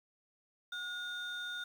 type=tone pair together; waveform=sine; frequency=1442 / 3634 Hz; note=F#6 / A#7; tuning=-45 / -45 cents; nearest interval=octave + major third; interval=1600 cents; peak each=-38 / -40 dBFS; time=0.72-1.64 s; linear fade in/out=5 ms; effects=tanh soft clip ceiling -35 dBFS + 10-bit